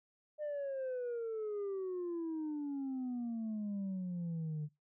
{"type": "exponential sweep", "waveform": "sine", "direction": "down", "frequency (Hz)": [608, 147.6], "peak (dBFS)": -34, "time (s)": [0.38, 4.69], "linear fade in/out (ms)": 50, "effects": ["noise-tail reverb RT60 0.2 s tail -21 dB re dry", "tanh soft clip ceiling -35 dBFS"]}